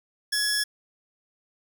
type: tone pair together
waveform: sawtooth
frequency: 1684 / 5346 Hz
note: G#6 / E8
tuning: +24 / +23 cents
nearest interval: octave + minor sixth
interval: 1999 cents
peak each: -23 dBFS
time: 0.32-0.64 s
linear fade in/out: 10 ms
effects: none